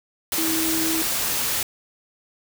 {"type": "tone in noise", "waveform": "sine", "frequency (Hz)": 323.2, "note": "E4", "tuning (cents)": -34, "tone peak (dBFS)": -24, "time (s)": [0.38, 1.02], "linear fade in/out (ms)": 2, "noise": "white", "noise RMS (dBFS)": -24, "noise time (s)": [0.32, 1.63], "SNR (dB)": -3, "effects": []}